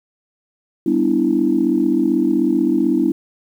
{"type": "chord", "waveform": "sine", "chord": "E minor seventh", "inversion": "first", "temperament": "equal", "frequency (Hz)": [196, 246.9, 293.7, 329.6], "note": ["G3", "B3", "D4", "E4"], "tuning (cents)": [0, 0, 0, 0], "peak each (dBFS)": [-23, -19, -18, -17], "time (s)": [0.86, 3.12], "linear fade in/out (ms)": 5, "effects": ["tanh soft clip ceiling -3 dBFS", "8-bit"]}